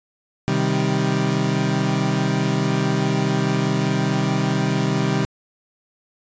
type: chord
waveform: 30% pulse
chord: C minor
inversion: none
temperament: equal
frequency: 130.81 / 155.56 / 196 Hz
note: C3 / Eb3 / G3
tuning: 0 / 0 / 0 cents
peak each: -20 dBFS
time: 0.48-5.25 s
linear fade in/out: 0 ms
effects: resampled to 16000 Hz